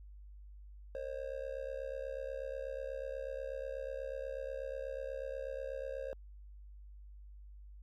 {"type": "tone with amplitude modulation", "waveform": "triangle", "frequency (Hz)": 536, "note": "C5", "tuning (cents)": 42, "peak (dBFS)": -33, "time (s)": [0.95, 6.13], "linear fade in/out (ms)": 0, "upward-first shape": "sine", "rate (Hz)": 68.2, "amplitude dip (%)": 90, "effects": ["added 50 Hz sine -50 dBFS peak until 7.82 s"]}